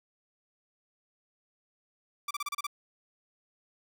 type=tone bursts; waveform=sawtooth; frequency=1169 Hz; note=D6; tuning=8 cents flat; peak=-28 dBFS; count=7; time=2.28-2.668 s; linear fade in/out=5 ms; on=28 ms; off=32 ms; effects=none